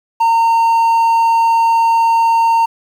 triangle tone, 916 Hz, A#5, 31 cents flat, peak -7 dBFS, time 0.2-2.66 s, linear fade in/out 10 ms, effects 7-bit

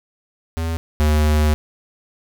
square tone pair in turn, 82 / 75.91 Hz, E2 / D#2, -9 / -42 cents, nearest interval minor second, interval 133 cents, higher first, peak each -21 / -14 dBFS, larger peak second, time 0.57-0.77 / 1-1.54 s, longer second, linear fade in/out 0 ms, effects none

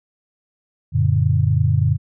sine chord, Gb augmented, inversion none, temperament just, 92.5 / 115.62 / 144.53 Hz, Gb2 / Bb2 / D3, 0 / -14 / -27 cents, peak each -18 dBFS, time 0.92-1.98 s, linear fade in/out 50 ms, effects none

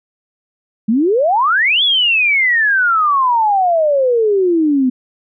sine exponential two-way sweep, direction up then down, 205.6 to 3474 to 248.5 Hz, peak -10 dBFS, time 0.88-4.9 s, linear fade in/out 10 ms, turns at 1.83 s, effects none

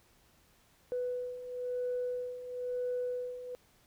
sine beating tone pair, 495.1 / 496.1 Hz, B4 / B4, +4 / +8 cents, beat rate 1 Hz, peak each -39 / -34 dBFS, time 0.92-3.55 s, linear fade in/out 0 ms, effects tanh soft clip ceiling -27 dBFS + pink hiss -66 dBFS RMS until 3.86 s

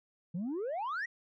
sine exponential sweep, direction up, 161.1 to 1975.5 Hz, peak -31 dBFS, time 0.34-1.06 s, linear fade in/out 10 ms, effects tanh soft clip ceiling -32 dBFS

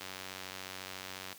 click train, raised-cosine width 0.2 ms, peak -24 dBFS, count 125, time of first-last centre 0.01-1.328 s, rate 94.1 Hz, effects white hiss -54 dBFS RMS until 1.38 s + high-pass 60 Hz 12 dB/octave

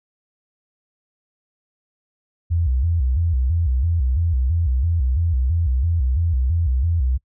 sine tone with vibrato, 73.42 Hz, D2, in tune, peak -16 dBFS, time 2.5-7.18 s, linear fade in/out 20 ms, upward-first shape square, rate 3 Hz, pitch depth 240 cents each way, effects noise-tail reverb RT60 0.1 s tail -24 dB re dry

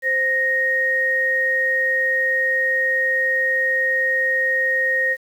sine tone pair together, 521.6 / 1864.7 Hz, C5 / A#6, -5 / 0 cents, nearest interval octave + minor seventh, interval 2205 cents, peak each -25 / -17 dBFS, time 0.02-5.17 s, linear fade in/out 50 ms, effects 8-bit

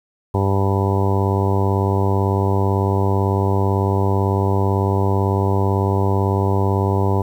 harmonic tone, 98 Hz, G2, in tune, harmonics 1 / 2 / 3 / 4 / 5 / 6 / 7 / 8 / 9 / 10, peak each -17 / -25 / -27 / -23 / -28 / -31 / -31 / -31 / -27 / -28 dBFS, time 0.34-7.22 s, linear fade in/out 5 ms, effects 8-bit

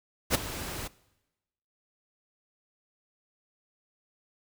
pink noise with ADSR envelope, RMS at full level -21 dBFS, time 0.3-0.88 s, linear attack 50 ms, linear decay 7 ms, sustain -16 dB, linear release 11 ms, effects noise-tail reverb RT60 1.0 s tail -21 dB re dry

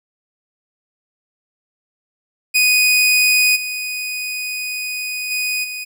sawtooth tone with level steps, 2487 Hz, D#7, 1 cent flat, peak -8 / -19 / -15 / -22 dBFS, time 2.54-5.85 s, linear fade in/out 20 ms, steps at 3.55 / 5.3 / 5.63 s, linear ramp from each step 20 ms, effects none

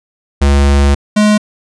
square tone pair in turn, 70.3 / 210.7 Hz, C#2 / G#3, +25 / +25 cents, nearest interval octave + perfect fifth, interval 1900 cents, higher second, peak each -7 dBFS, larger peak neither, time 0.41-0.95 / 1.16-1.38 s, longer first, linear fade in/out 10 ms, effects resampled to 22050 Hz

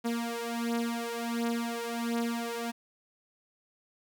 sawtooth beating tone pair, 233.1 / 234.5 Hz, A#3 / A#3, 0 / +11 cents, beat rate 1.4 Hz, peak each -29 / -30 dBFS, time 0.04-2.72 s, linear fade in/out 20 ms, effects 11-bit

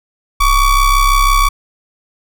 square ring-modulated tone, 577 Hz, D5, 31 cents flat, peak -6 dBFS, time 0.4-1.49 s, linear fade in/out 10 ms, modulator 544 Hz, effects none

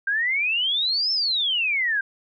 sine exponential two-way sweep, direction up then down, 1568 to 5370 to 1568 Hz, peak -20 dBFS, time 0.07-2.01 s, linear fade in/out 5 ms, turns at 1.12 s, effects none

